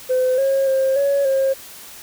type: tone with pitch steps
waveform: sine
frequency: 511 / 542 / 532 / 560 / 537 Hz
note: C5 / C#5 / C5 / C#5 / C5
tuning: -41 / -39 / +29 / +18 / +45 cents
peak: -13 dBFS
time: 0.09-1.54 s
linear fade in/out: 20 ms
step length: 290 ms
effects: tanh soft clip ceiling -12 dBFS + white hiss -39 dBFS RMS until 2.02 s